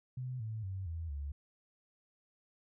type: tone with pitch steps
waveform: sine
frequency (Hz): 127.1 / 110.01 / 95.22 / 82.41 / 71.33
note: C3 / A2 / G2 / E2 / D2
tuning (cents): -50 / 0 / -50 / 0 / -50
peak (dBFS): -37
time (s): 0.17-1.32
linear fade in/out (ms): 5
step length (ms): 230
effects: none